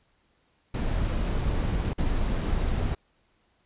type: noise with dropouts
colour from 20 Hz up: brown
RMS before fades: -26 dBFS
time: 0.74-2.95 s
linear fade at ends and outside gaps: 5 ms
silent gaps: 1.934-1.98 s
effects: pink hiss -68 dBFS RMS until 3.65 s + resampled to 8000 Hz